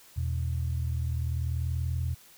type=tone pair together; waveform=sine; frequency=81.23 / 121.7 Hz; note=E2 / B2; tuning=-25 / -25 cents; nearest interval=perfect fifth; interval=700 cents; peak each=-28 / -31 dBFS; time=0.16-2.15 s; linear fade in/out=20 ms; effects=tanh soft clip ceiling -19 dBFS + white hiss -55 dBFS RMS until 2.37 s